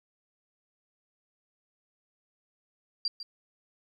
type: tone with echo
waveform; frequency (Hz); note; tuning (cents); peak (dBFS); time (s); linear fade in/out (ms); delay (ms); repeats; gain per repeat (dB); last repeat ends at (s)
sine; 4729; D8; +11; -26; 3.05-3.08; 2; 150; 1; -11; 3.23
effects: 11-bit

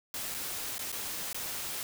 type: noise with dropouts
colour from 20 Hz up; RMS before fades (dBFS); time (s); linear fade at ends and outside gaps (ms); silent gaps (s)
white; -37; 0.14-1.83; 1; 0.342-0.346 / 0.782-0.792 / 0.918-0.926 / 1.33-1.345
effects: none

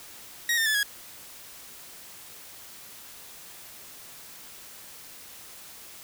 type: tone with pitch steps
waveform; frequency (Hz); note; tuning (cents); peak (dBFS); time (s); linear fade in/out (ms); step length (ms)
sawtooth; 1887 / 1808 / 1732.4 / 1659.9; A#6 / A6 / A6 / G#6; +21 / +47 / -27 / -1; -19; 0.49-0.83; 2; 85
effects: white hiss -46 dBFS RMS until 6.03 s

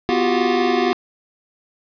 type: tone cluster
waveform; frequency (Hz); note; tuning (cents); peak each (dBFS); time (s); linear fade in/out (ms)
square; 249.2 / 346.6 / 368.1 / 392.6 / 717; B3 / F4 / F#4 / G4 / F5; +16 / -13 / -9 / +3 / +45; -23; 0.09-0.93; 0
effects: resampled to 11025 Hz + 7-bit

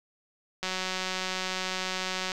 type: click train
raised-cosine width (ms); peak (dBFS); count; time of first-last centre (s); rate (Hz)
0.2; -14; 315; 0.63-2.318; 186
effects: none

